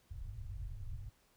pink low-pass noise, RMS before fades -44 dBFS, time 0.1-1.1 s, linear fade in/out 5 ms, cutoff 130 Hz, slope 96 dB/octave, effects pink hiss -71 dBFS RMS until 1.36 s

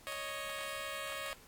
10% pulse tone pair together, 554.4 / 623.5 Hz, C#5 / D#5, 0 / +3 cents, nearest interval major second, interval 203 cents, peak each -33 / -34 dBFS, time 0.07-1.33 s, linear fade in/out 0 ms, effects pink hiss -59 dBFS RMS until 1.47 s + AAC 64 kbps

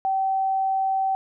sine tone, 770 Hz, G5, 31 cents flat, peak -20 dBFS, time 0.05-1.15 s, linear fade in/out 0 ms, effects none

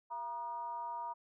sine tone with frequency modulation, 950 Hz, A#5, 33 cents sharp, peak -38 dBFS, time 0.1-1.14 s, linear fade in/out 20 ms, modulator 268 Hz, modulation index 0.52, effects none

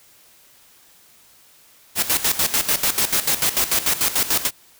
white noise with tremolo, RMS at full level -18 dBFS, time 1.95-4.51 s, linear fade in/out 50 ms, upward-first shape square, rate 6.8 Hz, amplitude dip 75%, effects white hiss -52 dBFS RMS until 4.79 s

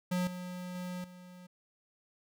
square tone with level steps, 180.4 Hz, F#3, 44 cents flat, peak -30 / -40 / -38 / -50 dBFS, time 0.11-1.47 s, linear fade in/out 10 ms, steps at 0.27 / 0.75 / 1.04 s, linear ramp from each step 2 ms, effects none

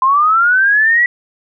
sine linear sweep, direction up, 1027 to 1960 Hz, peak -8 dBFS, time 0.02-1.06 s, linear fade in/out 2 ms, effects none

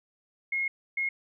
sine tone bursts at uneven times, 2156 Hz, C#7, 49 cents flat, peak -26 dBFS, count 2, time 0.52-0.68 / 0.97-1.09 s, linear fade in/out 5 ms, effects none

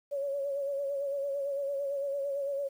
sine tone with vibrato, 559 Hz, C#5, 14 cents sharp, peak -30 dBFS, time 0.11-2.69 s, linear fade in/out 20 ms, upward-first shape sine, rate 8.9 Hz, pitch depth 43 cents each way, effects 10-bit

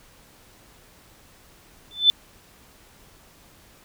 sine tone with exponential growth, 3520 Hz, A7, in tune, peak -8 dBFS, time 1.91-2.1 s, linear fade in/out 0 ms, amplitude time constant 41 ms, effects pink hiss -53 dBFS RMS until 3.84 s

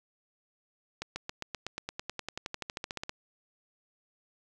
accelerating click train, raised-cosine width 0.2 ms, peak -18 dBFS, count 23, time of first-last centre 1.02-3.094 s, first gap 140 ms, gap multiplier 0.96, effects none

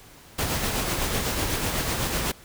pink noise with tremolo, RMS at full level -25 dBFS, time 0.38-2.32 s, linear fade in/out 10 ms, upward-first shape sine, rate 8 Hz, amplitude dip 35%, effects pink hiss -49 dBFS RMS until 2.44 s

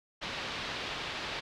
white low-pass noise, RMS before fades -38 dBFS, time 0.21-1.41 s, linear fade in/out 20 ms, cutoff 4000 Hz, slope 24 dB/octave, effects none

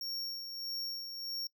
square tone with tremolo, 5520 Hz, F8, 21 cents flat, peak -36 dBFS, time 0.01-1.47 s, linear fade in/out 2 ms, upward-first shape sine, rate 1.6 Hz, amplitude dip 50%, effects noise-tail reverb RT60 0.1 s tail -22 dB re dry

